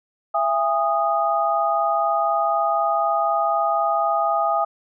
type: tone cluster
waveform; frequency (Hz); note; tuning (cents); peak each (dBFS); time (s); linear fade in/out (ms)
sine; 670 / 814 / 1240; E5 / G#5 / D#6; +28 / -35 / -6; -22; 0.34-4.65; 10
effects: none